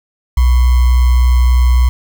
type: tone with sample-and-hold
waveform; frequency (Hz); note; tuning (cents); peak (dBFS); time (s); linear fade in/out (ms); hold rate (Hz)
sine; 61.74; B1; 0; -6; 0.37-1.89; 5; 1050
effects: none